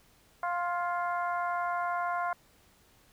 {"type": "harmonic tone with a mistuned harmonic", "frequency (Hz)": 350.7, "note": "F4", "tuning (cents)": 7, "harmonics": [2, 3, 4, 5, 6], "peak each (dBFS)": [-32, -33, -36, -47, -48], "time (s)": [0.43, 2.33], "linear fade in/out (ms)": 2, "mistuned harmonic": 5, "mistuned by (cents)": -27, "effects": ["pink hiss -63 dBFS RMS until 3.12 s"]}